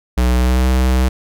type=tone with pitch glide; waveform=square; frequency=61.8 to 63.87 Hz; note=B1 to C2; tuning=+2 to -41 cents; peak=-12 dBFS; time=0.17-1.09 s; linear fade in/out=10 ms; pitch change=+57 cents; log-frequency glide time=0.34-0.66 s; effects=none